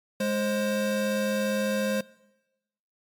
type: tone pair together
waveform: square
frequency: 207.7 / 528.5 Hz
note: G#3 / C5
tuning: 0 / +17 cents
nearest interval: octave + major third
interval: 1617 cents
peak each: -28 dBFS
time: 0.2-2.01 s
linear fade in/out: 5 ms
effects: noise-tail reverb RT60 1.0 s tail -22 dB re dry + MP3 96 kbps